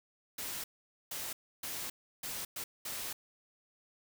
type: noise bursts at uneven times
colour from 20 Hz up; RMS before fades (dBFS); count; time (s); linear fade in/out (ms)
white; -40; 6; 0.38-0.64 / 1.11-1.33 / 1.63-1.9 / 2.23-2.45 / 2.56-2.64 / 2.85-3.13; 5
effects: none